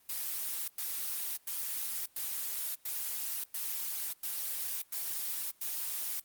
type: noise bursts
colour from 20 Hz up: blue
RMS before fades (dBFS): -36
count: 9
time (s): 0.09-6.2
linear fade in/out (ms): 5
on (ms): 590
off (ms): 100
effects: white hiss -65 dBFS RMS until 6.24 s + Opus 24 kbps